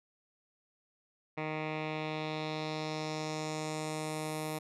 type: tone with low-pass filter sweep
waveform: 10% pulse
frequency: 155.2 Hz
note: D#3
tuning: 4 cents flat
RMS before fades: -37 dBFS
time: 1.37-4.59 s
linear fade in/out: 10 ms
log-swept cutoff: 2200 to 12000 Hz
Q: 2
effects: none